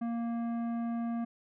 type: tone with tanh clipping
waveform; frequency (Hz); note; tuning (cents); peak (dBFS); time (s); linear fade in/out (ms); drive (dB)
triangle; 233.1; A#3; 0; -33; 0.01-1.25; 10; 16
effects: none